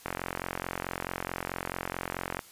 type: click train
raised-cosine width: 0.5 ms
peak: -16 dBFS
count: 105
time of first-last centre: 0.06-2.392 s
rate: 44.6 Hz
effects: white hiss -53 dBFS RMS until 2.51 s + resampled to 32000 Hz